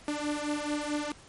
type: beating tone pair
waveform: sawtooth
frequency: 293.7 / 298.3 Hz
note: D4 / D4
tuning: 0 / +27 cents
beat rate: 4.6 Hz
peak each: -29 dBFS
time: 0.08-1.12 s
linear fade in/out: 2 ms
effects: pink hiss -53 dBFS RMS until 1.28 s + MP3 48 kbps